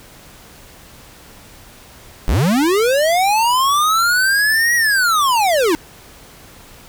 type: linear two-way sweep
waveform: square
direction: up then down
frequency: 35.76 to 1925 to 295.1 Hz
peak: -13 dBFS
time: 2.28-5.75 s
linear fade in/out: 0 ms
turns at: 4.75 s
effects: pink hiss -42 dBFS RMS until 6.88 s